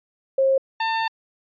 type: tone pair in turn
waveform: sine / sawtooth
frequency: 536 / 897.8 Hz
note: C5 / A5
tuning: +42 / +35 cents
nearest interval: major sixth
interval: 893 cents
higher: second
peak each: -15 / -17 dBFS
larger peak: first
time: 0.38-0.58 / 0.8-1.08 s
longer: second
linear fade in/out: 5 ms
effects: resampled to 11025 Hz